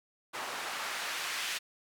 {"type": "noise with band-pass filter sweep", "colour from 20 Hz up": "white", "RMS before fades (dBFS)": -37, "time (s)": [0.33, 1.59], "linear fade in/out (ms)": 20, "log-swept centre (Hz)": [890, 2400], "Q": 0.84, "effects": []}